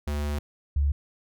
square / sine tone pair in turn, 73.4 / 71.23 Hz, D2 / C#2, 0 / +48 cents, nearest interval minor second, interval 52 cents, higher first, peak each -27 / -20 dBFS, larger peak second, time 0.07-0.39 / 0.76-0.92 s, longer first, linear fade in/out 5 ms, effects none

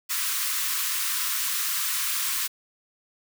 white high-pass noise, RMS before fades -27 dBFS, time 0.09-2.48 s, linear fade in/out 20 ms, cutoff 1000 Hz, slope 96 dB/octave, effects none

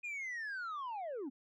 sine linear sweep, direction down, 2475 to 238.9 Hz, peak -36 dBFS, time 0.03-1.3 s, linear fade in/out 20 ms, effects tanh soft clip ceiling -38 dBFS

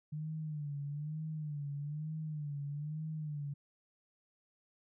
sine tone with vibrato, 149.7 Hz, D3, 33 cents sharp, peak -37 dBFS, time 0.12-3.54 s, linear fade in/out 10 ms, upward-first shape sine, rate 1.1 Hz, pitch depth 86 cents each way, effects none

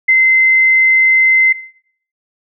sine tone, 2066 Hz, C7, 22 cents flat, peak -6 dBFS, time 0.08-1.53 s, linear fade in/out 10 ms, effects noise-tail reverb RT60 0.6 s tail -18 dB re dry

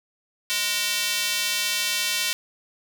square tone with high-pass filter, 207.3 Hz, G#3, 3 cents flat, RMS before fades -25 dBFS, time 0.5-2.33 s, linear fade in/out 0 ms, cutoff 2900 Hz, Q 1.1, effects none

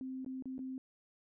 sine tone with dropouts, 260.9 Hz, C4, 5 cents flat, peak -39 dBFS, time 0.01-0.78 s, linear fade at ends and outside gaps 1 ms, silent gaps 0.247-0.262 / 0.424-0.456 / 0.581-0.591 s, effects none

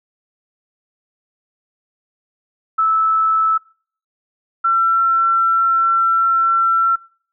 sine tone pair in turn, 1310 / 1349.2 Hz, E6 / E6, -11 / +40 cents, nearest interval minor second, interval 51 cents, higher second, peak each -12 dBFS, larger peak neither, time 2.78-3.58 / 4.64-6.96 s, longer second, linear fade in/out 10 ms, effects noise-tail reverb RT60 0.5 s tail -24 dB re dry

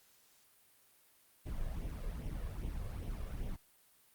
brown noise with flanger, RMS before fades -40 dBFS, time 1.45-3.57 s, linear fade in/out 20 ms, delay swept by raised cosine 0.32 to 1.82 ms, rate 2.5 Hz, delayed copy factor +0.6, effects white hiss -67 dBFS RMS until 4.14 s + Opus 48 kbps

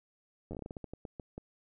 slowing click train, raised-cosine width 2 ms, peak -28 dBFS, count 15, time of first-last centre 0.51-1.379 s, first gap 10 ms, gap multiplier 1.25, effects none

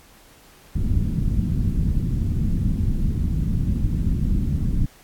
pink low-pass noise, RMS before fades -21 dBFS, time 0.75-4.86 s, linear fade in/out 5 ms, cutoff 230 Hz, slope 24 dB/octave, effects pink hiss -51 dBFS RMS until 5.03 s + AAC 64 kbps

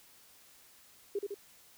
sine tone with echo, 403.5 Hz, G#4, 50 cents flat, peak -30 dBFS, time 1.15-1.19 s, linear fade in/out 5 ms, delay 77 ms, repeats 2, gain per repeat -3 dB, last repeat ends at 1.344 s, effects white hiss -60 dBFS RMS until 1.77 s

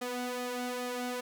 sawtooth tone with flanger, 247.5 Hz, B3, 4 cents sharp, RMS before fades -36 dBFS, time 0.01-1.21 s, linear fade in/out 10 ms, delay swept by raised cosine 1.6 to 2.7 ms, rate 2.4 Hz, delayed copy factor +0.7, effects none

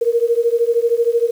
sine beating tone pair, 462.1 / 475.1 Hz, A#4 / A#4, -15 / +33 cents, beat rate 13 Hz, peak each -16 dBFS, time 0.01-1.31 s, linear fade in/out 10 ms, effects 7-bit

